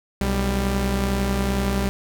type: tone pair together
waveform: sawtooth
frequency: 62.2 / 197.47 Hz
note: B1 / G3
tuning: +13 / +13 cents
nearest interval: octave + minor sixth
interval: 2000 cents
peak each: -19 dBFS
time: 0.21-1.89 s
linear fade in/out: 0 ms
effects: none